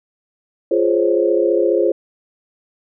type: chord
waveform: sine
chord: Db major seventh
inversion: first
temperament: just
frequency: 346.5 / 415.8 / 519.7 / 554.4 Hz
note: F4 / Ab4 / C5 / Db5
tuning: -14 / +2 / -12 / 0 cents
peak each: -17 / -18 / -18 / -21 dBFS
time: 0.71-1.92 s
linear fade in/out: 5 ms
effects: none